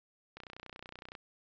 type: click train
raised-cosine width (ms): 0.3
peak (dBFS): -30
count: 25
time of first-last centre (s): 0.37-1.152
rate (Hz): 30.7
effects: resampled to 16000 Hz